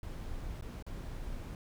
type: noise with dropouts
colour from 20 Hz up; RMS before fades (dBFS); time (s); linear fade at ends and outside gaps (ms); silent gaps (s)
brown; -41; 0.03-1.55; 1; 0.611-0.623 / 0.825-0.865
effects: none